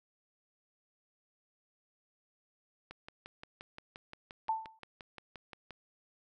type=click train; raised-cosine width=0.3 ms; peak=-30 dBFS; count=17; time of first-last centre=2.91-5.707 s; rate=5.72 Hz
type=tone with exponential decay; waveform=sine; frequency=886 Hz; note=A5; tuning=12 cents sharp; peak=-26 dBFS; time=4.49-4.79 s; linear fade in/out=2 ms; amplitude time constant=65 ms
effects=none